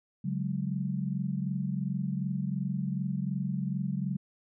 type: chord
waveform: sine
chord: C# suspended fourth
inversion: none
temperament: equal with one note detuned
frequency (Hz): 141.1 / 185 / 207.7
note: C#3 / F#3 / G#3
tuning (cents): +31 / 0 / 0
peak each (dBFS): -33 / -32 / -36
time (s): 0.24-4.17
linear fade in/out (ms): 10
effects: none